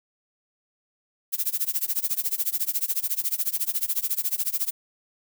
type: noise with tremolo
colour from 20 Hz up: violet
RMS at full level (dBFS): -23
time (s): 1.32-4.71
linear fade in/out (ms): 20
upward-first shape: sine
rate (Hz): 14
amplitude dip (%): 95
effects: none